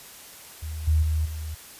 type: tone with level steps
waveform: sine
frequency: 78 Hz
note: D#2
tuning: 5 cents sharp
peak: -30 / -17 / -21 / -30 dBFS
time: 0.62-1.55 s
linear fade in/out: 10 ms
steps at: 0.87 / 1.02 / 1.25 s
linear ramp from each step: 10 ms
effects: white hiss -45 dBFS RMS until 1.79 s + resampled to 32000 Hz